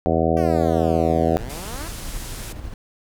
harmonic tone, 81.7 Hz, E2, 15 cents flat, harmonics 1 / 2 / 3 / 4 / 5 / 6 / 7 / 8 / 9, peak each -25 / -25 / -25 / -25 / -25 / -25 / -25 / -25 / -25 dBFS, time 0.06-1.37 s, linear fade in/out 0 ms
10% pulse exponential two-way sweep, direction down then up, 392 to 103.83 to 347.3 Hz, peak -26 dBFS, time 0.37-1.88 s, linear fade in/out 0 ms, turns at 1.38 s
brown noise with tremolo, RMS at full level -31 dBFS, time 1.39-2.74 s, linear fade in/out 2 ms, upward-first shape square, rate 12 Hz, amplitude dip 30%
white low-pass noise, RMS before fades -38 dBFS, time 1.49-2.53 s, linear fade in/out 10 ms, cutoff 12000 Hz, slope 24 dB/octave
effects none

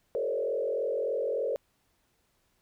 sine tone with frequency modulation, 498.5 Hz, B4, 16 cents sharp, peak -27 dBFS, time 0.15-1.56 s, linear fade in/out 0 ms, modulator 43.4 Hz, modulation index 1.8, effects pink hiss -72 dBFS RMS until 2.61 s

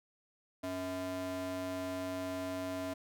square ring-modulated tone, 185 Hz, F#3, in tune, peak -34 dBFS, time 0.63-2.94 s, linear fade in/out 10 ms, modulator 462 Hz, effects none

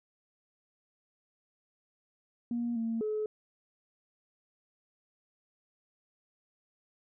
sine tone with pitch steps, 237.3 / 227.5 / 428.2 Hz, A#3 / A#3 / A4, +31 / -42 / -47 cents, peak -29 dBFS, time 2.51-3.26 s, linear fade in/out 2 ms, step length 250 ms, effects tanh soft clip ceiling -25 dBFS

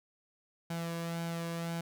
sawtooth tone with flanger, 167.7 Hz, E3, 30 cents sharp, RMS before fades -37 dBFS, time 0.7-1.81 s, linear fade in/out 5 ms, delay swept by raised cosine 1.3 to 1.82 ms, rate 1.9 Hz, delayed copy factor +0.5, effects none

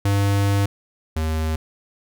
square tone pair in turn, 100 / 79.03 Hz, G2 / D#2, +35 / +28 cents, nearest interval major third, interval 407 cents, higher first, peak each -17 / -21 dBFS, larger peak first, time 0.05-0.66 / 1.16-1.56 s, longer first, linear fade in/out 5 ms, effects none

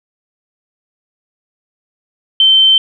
sine tone, 3100 Hz, G7, 20 cents flat, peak -5 dBFS, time 2.4-2.78 s, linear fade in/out 2 ms, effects none

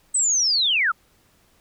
sine linear sweep, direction down, 8220 to 1212 Hz, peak -17 dBFS, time 0.14-0.92 s, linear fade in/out 10 ms, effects pink hiss -60 dBFS RMS until 1.6 s

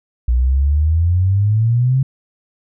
sine exponential sweep, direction up, 59 to 135.7 Hz, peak -11 dBFS, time 0.28-2.03 s, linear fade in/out 5 ms, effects none

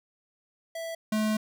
square tone pair in turn, 659.3 / 215.5 Hz, E5 / A3, 0 / -36 cents, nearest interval octave + perfect fifth, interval 1936 cents, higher first, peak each -34 / -25 dBFS, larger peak second, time 0.75-0.95 / 1.12-1.37 s, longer second, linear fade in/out 5 ms, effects none

